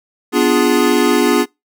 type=chord; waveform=square; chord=B diminished seventh; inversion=none; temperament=equal with one note detuned; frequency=248.4 / 293.7 / 349.2 / 415.3 Hz; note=B3 / D4 / F4 / Ab4; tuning=+10 / 0 / 0 / 0 cents; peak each=-17 dBFS; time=0.32-1.46 s; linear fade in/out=50 ms; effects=noise-tail reverb RT60 0.2 s tail -24 dB re dry